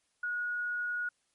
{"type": "tone", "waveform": "sine", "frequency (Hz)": 1451, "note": "F#6", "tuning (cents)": -34, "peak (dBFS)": -31, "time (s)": [0.23, 1.09], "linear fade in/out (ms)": 5, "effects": ["white hiss -75 dBFS RMS until 1.34 s", "MP3 48 kbps"]}